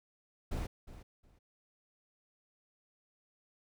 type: noise with echo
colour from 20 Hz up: brown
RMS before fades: -36 dBFS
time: 0.51-0.67 s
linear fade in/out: 10 ms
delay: 360 ms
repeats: 2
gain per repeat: -14 dB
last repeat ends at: 1.39 s
effects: none